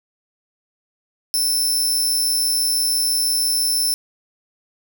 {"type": "tone with amplitude modulation", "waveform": "20% pulse", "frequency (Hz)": 5320, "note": "E8", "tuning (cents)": 15, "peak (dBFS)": -10, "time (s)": [1.34, 3.94], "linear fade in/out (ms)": 0, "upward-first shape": "sine", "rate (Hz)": 126, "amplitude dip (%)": 35, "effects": ["7-bit"]}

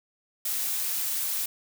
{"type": "noise", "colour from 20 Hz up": "blue", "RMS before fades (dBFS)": -29, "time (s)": [0.45, 1.46], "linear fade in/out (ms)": 5, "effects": []}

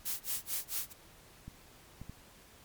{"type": "noise with tremolo", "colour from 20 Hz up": "blue", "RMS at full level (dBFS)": -34, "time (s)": [0.05, 0.93], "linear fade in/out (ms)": 10, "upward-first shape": "sine", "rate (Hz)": 4.5, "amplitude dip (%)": 100}
{"type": "clicks", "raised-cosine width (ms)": 5, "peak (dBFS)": -32, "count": 3, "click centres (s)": [1.48, 2.016, 2.096]}
{"effects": ["pink hiss -58 dBFS RMS until 2.64 s", "MP3 96 kbps"]}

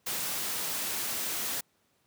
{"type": "noise", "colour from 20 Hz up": "white", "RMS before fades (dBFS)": -33, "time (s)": [0.06, 1.61], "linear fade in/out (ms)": 10, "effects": ["pink hiss -71 dBFS RMS until 2.06 s", "high-pass 100 Hz 12 dB/octave"]}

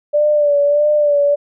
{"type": "tone with vibrato", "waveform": "sine", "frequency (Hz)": 586, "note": "D5", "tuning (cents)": -4, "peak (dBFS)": -10, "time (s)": [0.13, 1.36], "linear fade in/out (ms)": 20, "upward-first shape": "sine", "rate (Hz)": 1.6, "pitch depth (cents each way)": 40, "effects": []}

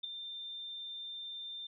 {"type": "tone with ADSR envelope", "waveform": "sine", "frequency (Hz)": 3589, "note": "A7", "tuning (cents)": 34, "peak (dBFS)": -32, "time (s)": [0.03, 1.67], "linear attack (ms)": 14, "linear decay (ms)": 4, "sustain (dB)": -9, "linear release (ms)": 6, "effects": []}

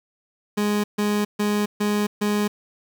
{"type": "tone bursts", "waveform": "30% pulse", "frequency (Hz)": 207.7, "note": "G#3", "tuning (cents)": 0, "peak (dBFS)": -17, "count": 5, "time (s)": [0.57, 2.48], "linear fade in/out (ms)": 10, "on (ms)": 270, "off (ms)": 140, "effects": ["8-bit"]}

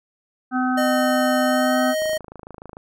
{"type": "harmonic tone", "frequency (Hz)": 254.6, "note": "C4", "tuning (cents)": -47, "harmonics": [1, 3, 5, 6], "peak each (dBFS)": [-20, -25, -27, -28], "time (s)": [0.51, 1.95], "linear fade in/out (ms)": 50}
{"type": "tone with pitch glide", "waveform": "square", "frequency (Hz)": [611, 624.9], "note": ["D#5", "D#5"], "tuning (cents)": [-32, 7], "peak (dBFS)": -21, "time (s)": [0.77, 2.18], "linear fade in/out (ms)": 10, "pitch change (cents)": 39, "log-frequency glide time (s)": [1.45, 1.81]}
{"type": "click train", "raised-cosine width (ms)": 1, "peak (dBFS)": -24, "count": 21, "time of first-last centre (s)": [2.02, 2.769], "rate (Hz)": 26.7}
{"effects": []}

